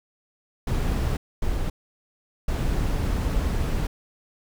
brown noise bursts at uneven times, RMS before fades -24 dBFS, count 3, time 0.67-1.17 / 1.42-1.7 / 2.48-3.87 s, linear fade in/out 5 ms, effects none

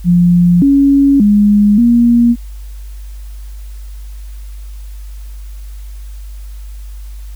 sine tone with pitch steps, 175.2 / 278.5 / 206.2 / 237 Hz, F3 / C#4 / G#3 / A#3, +6 / +8 / -12 / +29 cents, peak -5 dBFS, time 0.04-2.36 s, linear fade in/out 50 ms, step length 580 ms, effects added 50 Hz sine -25 dBFS peak until 7.35 s + white hiss -46 dBFS RMS until 7.35 s

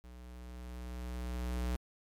square tone with level ramp, 61.3 Hz, B1, 12 cents flat, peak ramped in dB -50 to -32 dBFS, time 0.04-1.76 s, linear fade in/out 0 ms, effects MP3 96 kbps

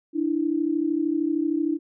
sine tone pair together, 296.5 / 329.6 Hz, D4 / E4, +17 / 0 cents, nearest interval major second, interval 183 cents, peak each -24 dBFS, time 0.13-1.79 s, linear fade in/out 50 ms, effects none

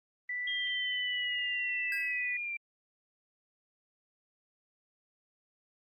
sine tone, 1975.5 Hz, B6, in tune, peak -33 dBFS, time 0.29-2.37 s, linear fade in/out 5 ms
sine linear sweep, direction down, 3237 to 2349 Hz, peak -34 dBFS, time 0.47-2.57 s, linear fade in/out 5 ms
square tone with exponential decay, 1623 Hz, G#6, 40 cents flat, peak -36 dBFS, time 1.92-2.25 s, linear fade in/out 2 ms, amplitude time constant 71 ms
effects Opus 32 kbps

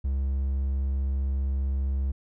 triangle tone, 67.6 Hz, C#2, 43 cents flat, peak -22 dBFS, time 0.04-2.12 s, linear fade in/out 10 ms, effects none

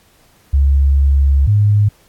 sine tone pair in turn, 69.3 / 103.83 Hz, C#2 / G#2, 0 / 0 cents, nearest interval perfect fifth, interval 700 cents, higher second, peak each -8 dBFS, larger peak neither, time 0.53-1.47 / 1.47-1.89 s, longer first, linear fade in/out 10 ms, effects pink hiss -52 dBFS RMS until 2.08 s + AAC 64 kbps

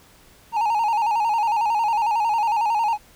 triangle tone with vibrato, 880 Hz, A5, in tune, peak -16 dBFS, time 0.52-2.98 s, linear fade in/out 50 ms, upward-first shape square, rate 11 Hz, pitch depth 80 cents each way, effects pink hiss -52 dBFS RMS until 3.15 s

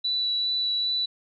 sine tone with vibrato, 3951 Hz, B7, in tune, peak -23 dBFS, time 0.04-1.06 s, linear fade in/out 10 ms, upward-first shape sine, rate 2.5 Hz, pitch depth 9 cents each way, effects none

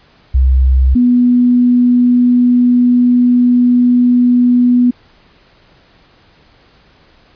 sine tone pair in turn, 65 / 245.4 Hz, C2 / B3, -11 / -11 cents, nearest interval octave + major seventh, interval 2300 cents, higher second, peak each -6 dBFS, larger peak neither, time 0.34-0.95 / 0.95-4.91 s, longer second, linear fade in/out 10 ms, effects pink hiss -48 dBFS RMS until 7.35 s + resampled to 11025 Hz

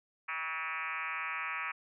sine tone with frequency modulation, 1784 Hz, A6, 23 cents sharp, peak -34 dBFS, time 0.28-1.72 s, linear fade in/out 10 ms, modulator 165 Hz, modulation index 4.6, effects none

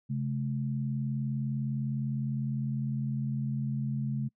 sine tone pair together, 135.8 / 215.6 Hz, C#3 / A3, -35 / -35 cents, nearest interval minor sixth, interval 800 cents, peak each -30 / -34 dBFS, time 0.09-4.29 s, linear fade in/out 20 ms, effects noise-tail reverb RT60 0.1 s tail -26 dB re dry

